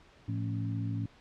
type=harmonic tone with a mistuned harmonic; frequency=55.4 Hz; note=A1; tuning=13 cents sharp; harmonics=2 / 3 / 4 / 5; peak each=-32 / -40 / -43 / -39 dBFS; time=0.28-1.06 s; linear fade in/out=5 ms; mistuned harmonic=3; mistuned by=+67 cents; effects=pink hiss -59 dBFS RMS until 1.2 s + low-pass 4000 Hz 12 dB/octave